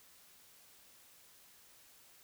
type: silence
effects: white hiss -62 dBFS RMS until 2.23 s